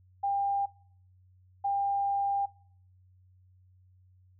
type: tone bursts at uneven times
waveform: sine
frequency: 798 Hz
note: G5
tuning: 31 cents sharp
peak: -26 dBFS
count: 2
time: 0.23-0.66 / 1.64-2.46 s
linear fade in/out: 10 ms
effects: noise-tail reverb RT60 0.6 s tail -24 dB re dry + added 92 Hz sine -58 dBFS peak until 4.39 s